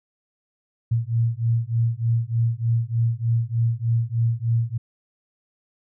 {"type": "beating tone pair", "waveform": "sine", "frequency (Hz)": [114.2, 117.5], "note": ["A#2", "A#2"], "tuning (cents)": [-35, 14], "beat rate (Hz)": 3.3, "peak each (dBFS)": -22, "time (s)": [0.91, 4.78], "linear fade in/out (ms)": 10, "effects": []}